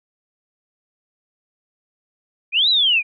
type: linear two-way sweep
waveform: sine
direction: up then down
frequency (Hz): 2349 to 4036 to 2349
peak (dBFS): -13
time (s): 2.52-3.03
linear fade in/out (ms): 50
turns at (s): 2.69
effects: none